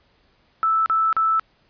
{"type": "tone bursts", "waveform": "sine", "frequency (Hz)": 1316, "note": "E6", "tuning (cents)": -3, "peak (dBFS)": -16, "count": 3, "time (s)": [0.63, 1.396], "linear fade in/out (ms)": 0, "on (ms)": 230, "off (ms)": 38, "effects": ["pink hiss -61 dBFS RMS until 1.69 s", "resampled to 11025 Hz"]}